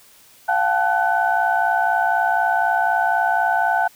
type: tone cluster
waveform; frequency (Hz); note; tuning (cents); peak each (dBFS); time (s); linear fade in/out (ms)
sine; 699 / 763 / 867 / 1498; F5 / G5 / A5 / F#6; +1 / -47 / -26 / +21; -21; 0.48-3.88; 10
effects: tanh soft clip ceiling -5 dBFS + white hiss -50 dBFS RMS until 3.95 s